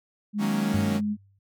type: tone with pitch glide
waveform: sine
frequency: 207.7 to 209 Hz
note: G#3 to G#3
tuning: 0 to +11 cents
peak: -24 dBFS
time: 0.33-1.17 s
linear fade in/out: 50 ms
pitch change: +11 cents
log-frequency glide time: 0.49-0.95 s
type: chord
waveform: sawtooth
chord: D# minor seventh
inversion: none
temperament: equal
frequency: 155.56 / 185 / 233.1 / 277.2 Hz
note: D#3 / F#3 / A#3 / C#4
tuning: 0 / 0 / 0 / 0 cents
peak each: -29 / -29 / -30 / -29 dBFS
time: 0.38-1.01 s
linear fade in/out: 50 ms
type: tone with exponential decay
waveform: sine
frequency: 98.3 Hz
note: G2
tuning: 5 cents sharp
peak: -23 dBFS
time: 0.74-1.39 s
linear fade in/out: 5 ms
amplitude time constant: 140 ms
effects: none